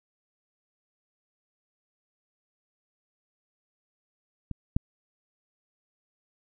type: clicks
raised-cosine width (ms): 5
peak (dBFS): -21 / -11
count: 2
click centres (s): 4.513 / 4.765
effects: none